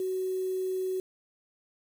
sine tone with quantisation, 373.9 Hz, F#4, 18 cents sharp, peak -28 dBFS, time 0-1 s, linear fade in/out 2 ms, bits 8, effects none

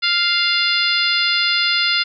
harmonic tone, 698.5 Hz, F5, in tune, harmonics 2 / 3 / 4 / 5 / 6 / 7, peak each -22 / -22 / -22 / -22 / -22 / -22 dBFS, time 0.02-2.04 s, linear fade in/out 20 ms, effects none

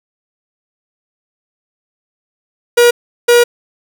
45% pulse tone bursts at uneven times, 479 Hz, A#4, 47 cents sharp, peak -5 dBFS, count 2, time 2.77-2.91 / 3.28-3.44 s, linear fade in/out 10 ms, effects none

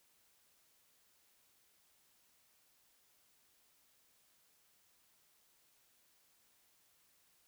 silence, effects white hiss -72 dBFS RMS until 7.47 s

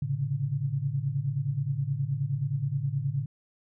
sine tone cluster, 110 / 133.7 / 143.2 Hz, A2 / C3 / D3, 0 / +38 / -43 cents, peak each -34 / -31 / -29 dBFS, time 0.02-3.26 s, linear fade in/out 5 ms, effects none

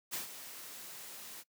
white noise with ADSR envelope, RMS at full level -37 dBFS, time 0.11-1.44 s, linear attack 30 ms, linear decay 130 ms, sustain -11 dB, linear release 43 ms, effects noise-tail reverb RT60 0.1 s tail -21 dB re dry + high-pass 150 Hz 12 dB/octave

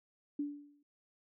sine tone with exponential decay, 289.8 Hz, D4, 23 cents flat, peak -31 dBFS, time 0.39-0.83 s, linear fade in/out 5 ms, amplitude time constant 95 ms, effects none

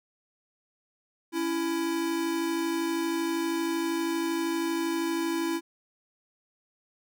square tone pair together, 280 / 332.7 Hz, C#4 / E4, +18 / +16 cents, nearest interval minor third, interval 298 cents, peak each -35 / -28 dBFS, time 1.32-5.61 s, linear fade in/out 50 ms, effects none

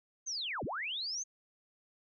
sine linear two-way sweep, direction down then up, 6490 to 68.8 to 6490 Hz, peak -35 dBFS, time 0.26-1.24 s, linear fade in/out 20 ms, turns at 0.64 s, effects none

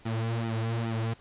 sawtooth tone with flanger, 113.9 Hz, A#2, 40 cents flat, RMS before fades -30 dBFS, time 0.05-1.14 s, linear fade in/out 10 ms, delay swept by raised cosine 1.8 to 5.6 ms, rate 2.4 Hz, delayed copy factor -1, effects pink hiss -57 dBFS RMS until 1.2 s + resampled to 8000 Hz

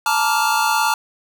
square chord, Bb major seventh, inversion third, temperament just, 874.1 / 932.3 / 1165.4 / 1398.5 Hz, A5 / Bb5 / D6 / F6, -12 / 0 / -14 / +2 cents, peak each -20 / -23 / -24 / -22 dBFS, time 0.06-0.94 s, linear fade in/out 2 ms, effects none

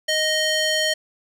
square tone with band-pass filter, 622.3 Hz, D#5, in tune, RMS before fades -21 dBFS, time 0.08-0.94 s, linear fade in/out 10 ms, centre 3800 Hz, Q 0.86, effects none

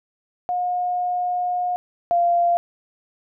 sine tone pair in turn, 718 / 693.1 Hz, F5 / F5, +48 / -13 cents, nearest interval minor second, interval 61 cents, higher first, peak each -20 / -15 dBFS, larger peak second, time 0.49-1.76 / 2.11-2.57 s, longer first, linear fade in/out 0 ms, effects none

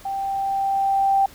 sine tone with level ramp, 784 Hz, G5, in tune, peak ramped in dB -24 to -14 dBFS, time 0.05-1.26 s, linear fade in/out 5 ms, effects pink hiss -46 dBFS RMS until 1.34 s

